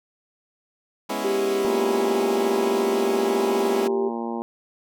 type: chord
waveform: 15% pulse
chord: C# minor seventh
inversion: second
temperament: equal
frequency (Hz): 207.7 / 246.9 / 277.2 / 329.6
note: G#3 / B3 / C#4 / E4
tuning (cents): 0 / 0 / 0 / 0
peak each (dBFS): -25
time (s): 1.09-3.88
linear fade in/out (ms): 10
type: tone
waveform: sine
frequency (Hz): 392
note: G4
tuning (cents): 0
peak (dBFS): -21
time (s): 1.24-4.09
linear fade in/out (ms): 5
type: harmonic tone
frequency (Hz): 116.3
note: A#2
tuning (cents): -4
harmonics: 2 / 3 / 4 / 5 / 6 / 7 / 8 / 9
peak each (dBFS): -29 / -32 / -36 / -39 / -40 / -35 / -36 / -42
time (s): 1.65-4.42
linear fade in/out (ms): 0
effects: none